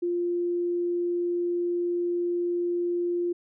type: tone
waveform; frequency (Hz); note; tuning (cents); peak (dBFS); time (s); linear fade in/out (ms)
sine; 349.2; F4; 0; -24; 0.02-3.33; 10
effects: none